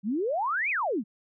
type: exponential two-way sweep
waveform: sine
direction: up then down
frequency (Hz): 185.4 to 2591 to 185.4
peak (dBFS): -25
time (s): 0.03-1.04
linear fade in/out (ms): 50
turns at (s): 0.7
effects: none